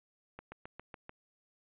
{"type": "slowing click train", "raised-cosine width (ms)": 0.5, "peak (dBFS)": -30, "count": 6, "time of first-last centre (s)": [0.39, 1.094], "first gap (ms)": 130, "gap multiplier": 1.04, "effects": ["resampled to 8000 Hz"]}